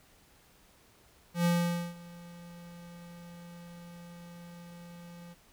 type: tone with ADSR envelope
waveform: square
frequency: 172.6 Hz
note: F3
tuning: 20 cents flat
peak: -24 dBFS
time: 1.34-5.35 s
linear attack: 110 ms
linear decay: 490 ms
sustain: -23 dB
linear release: 29 ms
effects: pink hiss -62 dBFS RMS until 5.52 s